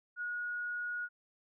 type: tone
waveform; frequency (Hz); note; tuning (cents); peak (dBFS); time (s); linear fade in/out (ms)
sine; 1449; F#6; -37; -35; 0.16-1.09; 50
effects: none